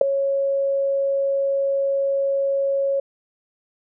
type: tone with ADSR envelope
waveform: sine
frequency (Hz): 551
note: C#5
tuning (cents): -11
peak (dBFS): -5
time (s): 0.01-3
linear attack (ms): 4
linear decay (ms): 5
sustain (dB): -13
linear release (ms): 5
effects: none